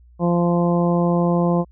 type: harmonic tone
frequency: 173.2 Hz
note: F3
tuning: 14 cents flat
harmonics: 1 / 2 / 3 / 4 / 5 / 6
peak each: -17 / -23 / -23 / -27 / -30 / -29 dBFS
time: 0.19-1.65 s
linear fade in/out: 50 ms
effects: added 60 Hz sine -46 dBFS peak until 1.71 s